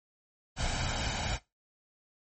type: noise with comb filter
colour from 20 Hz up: pink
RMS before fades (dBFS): -32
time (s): 0.56-1.39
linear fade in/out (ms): 50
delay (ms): 1.3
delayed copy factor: +0.6
effects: noise-tail reverb RT60 0.2 s tail -18 dB re dry + MP3 32 kbps